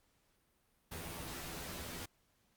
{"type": "noise with comb filter", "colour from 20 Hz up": "pink", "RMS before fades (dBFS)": -45, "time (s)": [0.91, 2.06], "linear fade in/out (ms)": 10, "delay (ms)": 12, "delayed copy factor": 0.9, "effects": ["pink hiss -75 dBFS RMS until 2.56 s", "Opus 48 kbps"]}